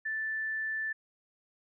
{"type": "tone", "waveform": "sine", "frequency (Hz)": 1760, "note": "A6", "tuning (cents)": 0, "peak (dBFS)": -31, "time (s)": [0.05, 0.93], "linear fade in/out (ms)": 10, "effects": []}